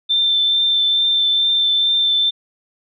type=tone with vibrato; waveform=sine; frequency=3559 Hz; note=A7; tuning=19 cents sharp; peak=-13 dBFS; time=0.09-2.31 s; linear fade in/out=20 ms; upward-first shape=triangle; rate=2.3 Hz; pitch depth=14 cents each way; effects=none